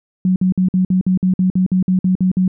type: tone bursts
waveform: sine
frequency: 185 Hz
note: F#3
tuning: in tune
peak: -11 dBFS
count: 14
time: 0.25-2.479 s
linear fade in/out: 2 ms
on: 110 ms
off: 53 ms
effects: none